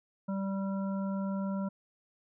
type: harmonic tone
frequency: 194.8 Hz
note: G3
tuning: 11 cents flat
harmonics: 1 / 3 / 5 / 7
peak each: -31 / -41 / -45 / -48 dBFS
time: 0.28-1.69 s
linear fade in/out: 10 ms
effects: none